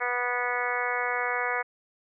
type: harmonic tone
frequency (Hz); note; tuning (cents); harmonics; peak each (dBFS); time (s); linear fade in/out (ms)
245.3; B3; -12; 2 / 3 / 4 / 5 / 6 / 7 / 8 / 9; -34 / -34 / -34 / -34 / -34 / -34 / -34 / -34; 0-1.63; 20
effects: none